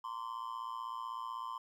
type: tone with amplitude modulation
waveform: triangle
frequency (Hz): 1037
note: C6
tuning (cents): -16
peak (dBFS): -33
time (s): 0.04-1.58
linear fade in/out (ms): 5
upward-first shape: sine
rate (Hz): 116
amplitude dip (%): 95
effects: 12-bit